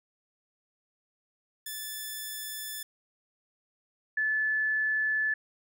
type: tone pair in turn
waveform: 5% pulse / sine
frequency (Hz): 1743 / 1734.6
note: A6 / A6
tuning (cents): -17 / -25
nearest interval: unison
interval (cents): 8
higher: first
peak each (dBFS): -25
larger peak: neither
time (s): 1.66-2.83 / 4.17-5.34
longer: neither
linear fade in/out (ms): 5
effects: none